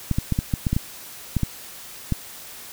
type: clicks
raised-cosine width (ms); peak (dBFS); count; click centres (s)
5; -8; 11; 0.113 / 0.185 / 0.323 / 0.389 / 0.538 / 0.668 / 0.73 / 0.765 / 1.367 / 1.433 / 2.123
effects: white hiss -40 dBFS RMS until 2.72 s

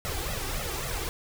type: noise with flanger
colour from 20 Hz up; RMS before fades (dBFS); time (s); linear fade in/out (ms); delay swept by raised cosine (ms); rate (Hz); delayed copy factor
pink; -32; 0.05-1.09; 0; 1.5 to 2.6; 3.7; +0.85
effects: none

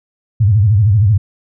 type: tone with vibrato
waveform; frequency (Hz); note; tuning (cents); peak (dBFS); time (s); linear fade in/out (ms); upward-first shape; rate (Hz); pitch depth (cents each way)
sine; 103.9; G#2; +1; -7; 0.4-1.18; 10; sine; 13; 180
effects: none

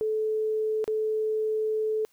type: tone with dropouts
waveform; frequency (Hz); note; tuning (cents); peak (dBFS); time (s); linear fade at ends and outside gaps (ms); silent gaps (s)
sine; 434.2; A4; -23; -24; 0.01-2.05; 0; 0.842-0.878
effects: white hiss -66 dBFS RMS until 2.12 s

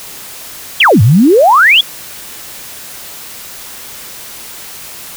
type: exponential two-way sweep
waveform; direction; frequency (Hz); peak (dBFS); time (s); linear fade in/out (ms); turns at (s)
sine; down then up; 3503 to 97.7 to 3503; -3; 0.8-1.81; 5; 1.02
effects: white hiss -29 dBFS RMS until 5.16 s

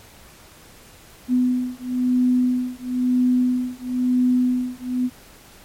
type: beating tone pair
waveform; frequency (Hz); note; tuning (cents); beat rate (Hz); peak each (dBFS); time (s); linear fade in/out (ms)
sine; 250 / 251; B3 / B3; +21 / +28; 1; -20 / -20; 1.28-5.1; 50
effects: pink hiss -47 dBFS RMS until 5.64 s + MP3 64 kbps

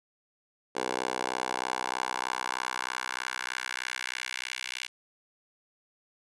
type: tone with high-pass filter sweep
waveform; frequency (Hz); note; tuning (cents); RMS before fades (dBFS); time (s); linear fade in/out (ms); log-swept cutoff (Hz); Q
10% pulse; 63.2; B1; +41; -34; 0.75-4.88; 10; 520 to 2500; 1.8
effects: resampled to 22050 Hz

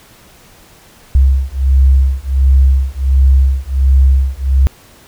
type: beating tone pair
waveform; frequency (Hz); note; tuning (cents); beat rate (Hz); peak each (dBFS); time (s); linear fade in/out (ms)
sine; 66.1 / 67.5; C2 / C#2; +18 / -45; 1.4; -10; 1.15-4.67; 0
effects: pink hiss -43 dBFS RMS until 5.07 s

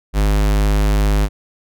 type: tone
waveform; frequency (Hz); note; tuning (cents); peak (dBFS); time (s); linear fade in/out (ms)
square; 51.2; G#1; -24; -13; 0.13-1.29; 50
effects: none

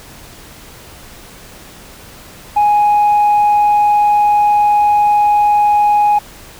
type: tone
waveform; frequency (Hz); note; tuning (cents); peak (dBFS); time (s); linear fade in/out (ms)
sine; 831; G#5; +1; -6; 2.56-6.19; 10
effects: tanh soft clip ceiling -6 dBFS + pink hiss -37 dBFS RMS until 6.59 s

